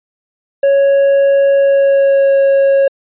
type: tone with pitch glide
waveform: triangle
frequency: 554.4 to 549 Hz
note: C#5 to C#5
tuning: 0 to -17 cents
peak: -5 dBFS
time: 0.63-2.88 s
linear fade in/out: 5 ms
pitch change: -17 cents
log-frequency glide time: 1.55-2.36 s
effects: resampled to 8000 Hz